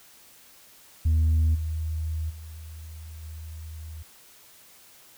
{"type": "tone with level steps", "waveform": "sine", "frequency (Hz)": 79.2, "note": "D#2", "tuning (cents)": 31, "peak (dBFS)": [-16, -26, -38, -36], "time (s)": [1.05, 4.03], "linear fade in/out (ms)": 10, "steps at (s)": [1.54, 2.29, 3.22], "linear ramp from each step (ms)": 20, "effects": ["tanh soft clip ceiling -17 dBFS", "white hiss -53 dBFS RMS until 5.17 s"]}